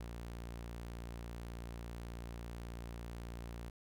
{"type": "tone", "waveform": "sawtooth", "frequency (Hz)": 58.27, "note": "A#1", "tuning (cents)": 0, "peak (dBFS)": -40, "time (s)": [0, 3.7], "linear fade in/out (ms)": 5, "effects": []}